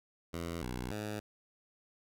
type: tone with pitch steps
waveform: 10% pulse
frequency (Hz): 84.5 / 61.7 / 105.7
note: E2 / B1 / G#2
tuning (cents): +43 / -1 / +31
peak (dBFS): -29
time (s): 0.33-1.2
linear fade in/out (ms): 10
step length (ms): 290
effects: none